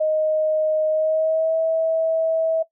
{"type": "tone with pitch glide", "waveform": "sine", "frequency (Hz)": [622.3, 647.6], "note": ["D#5", "E5"], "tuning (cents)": [0, -31], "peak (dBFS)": -17, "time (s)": [0, 2.63], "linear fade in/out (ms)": 10, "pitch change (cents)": 69, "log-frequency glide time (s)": [0.89, 1.57], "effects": ["noise-tail reverb RT60 0.1 s tail -17 dB re dry"]}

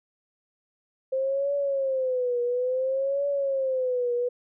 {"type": "tone with vibrato", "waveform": "sine", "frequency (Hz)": 523.3, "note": "C5", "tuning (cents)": 0, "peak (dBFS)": -23, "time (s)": [1.12, 4.29], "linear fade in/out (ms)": 10, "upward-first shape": "triangle", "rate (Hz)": 0.58, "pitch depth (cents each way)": 150, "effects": []}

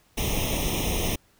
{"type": "noise with comb filter", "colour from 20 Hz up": "pink", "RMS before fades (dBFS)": -26, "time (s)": [0.17, 1.16], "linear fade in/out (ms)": 10, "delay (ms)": 0.33, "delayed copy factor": 1, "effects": ["pink hiss -62 dBFS RMS until 1.39 s"]}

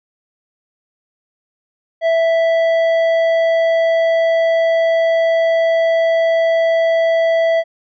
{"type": "tone with tanh clipping", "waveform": "triangle", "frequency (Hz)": 659.3, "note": "E5", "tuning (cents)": 0, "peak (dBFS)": -13, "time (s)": [2.01, 7.64], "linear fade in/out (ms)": 50, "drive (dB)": 13, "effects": []}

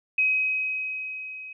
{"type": "tone with level ramp", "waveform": "sine", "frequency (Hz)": 2533, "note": "D#7", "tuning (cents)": 30, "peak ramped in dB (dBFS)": [-18, -37], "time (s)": [0.18, 1.53], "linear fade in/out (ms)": 5, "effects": []}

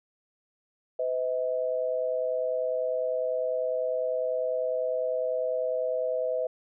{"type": "tone pair together", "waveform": "sine", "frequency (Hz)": [507, 637], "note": ["B4", "D#5"], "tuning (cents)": [45, 41], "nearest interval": "major third", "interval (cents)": 396, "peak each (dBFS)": [-28, -29], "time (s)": [0.99, 6.47], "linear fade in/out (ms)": 5, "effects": []}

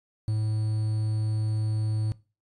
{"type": "tone with quantisation", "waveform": "triangle", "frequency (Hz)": 108.2, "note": "A2", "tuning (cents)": -29, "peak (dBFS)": -22, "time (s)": [0.28, 2.12], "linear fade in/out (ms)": 0, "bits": 8, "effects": ["noise-tail reverb RT60 0.3 s tail -19 dB re dry", "resampled to 24000 Hz"]}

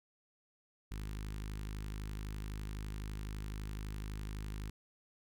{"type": "tone with notch filter", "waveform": "sawtooth", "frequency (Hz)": 51.91, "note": "G#1", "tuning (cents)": 0, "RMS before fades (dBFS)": -42, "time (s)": [0.91, 4.7], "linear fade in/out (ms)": 5, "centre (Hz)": 620, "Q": 0.68, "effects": []}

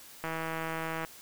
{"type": "click train", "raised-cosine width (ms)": 0.5, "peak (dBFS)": -20, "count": 132, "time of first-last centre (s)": [0.24, 1.049], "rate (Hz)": 162, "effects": ["white hiss -51 dBFS RMS until 1.21 s"]}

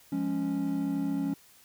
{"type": "chord", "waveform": "triangle", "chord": "Db major", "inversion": "first", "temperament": "equal", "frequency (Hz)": [174.61, 207.7, 277.2], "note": ["F3", "Ab3", "Db4"], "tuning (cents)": [0, 0, 0], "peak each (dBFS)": [-33, -33, -27], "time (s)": [0.12, 1.34], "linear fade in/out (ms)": 5, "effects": ["white hiss -58 dBFS RMS until 1.64 s"]}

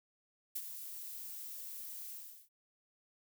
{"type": "noise with ADSR envelope", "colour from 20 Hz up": "violet", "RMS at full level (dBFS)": -37, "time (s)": [0.55, 2.49], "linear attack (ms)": 11, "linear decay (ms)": 46, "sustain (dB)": -9, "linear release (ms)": 390, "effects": []}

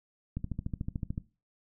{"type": "click train", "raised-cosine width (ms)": 5, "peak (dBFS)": -21, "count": 12, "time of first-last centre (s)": [0.37, 1.179], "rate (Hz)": 13.6, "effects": ["noise-tail reverb RT60 0.3 s tail -18 dB re dry"]}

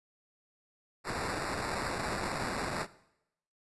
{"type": "noise with sample-and-hold", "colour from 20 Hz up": "white", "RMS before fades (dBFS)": -35, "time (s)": [1.04, 2.87], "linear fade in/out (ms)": 50, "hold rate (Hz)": 3150, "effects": ["noise-tail reverb RT60 0.8 s tail -18 dB re dry", "resampled to 24000 Hz"]}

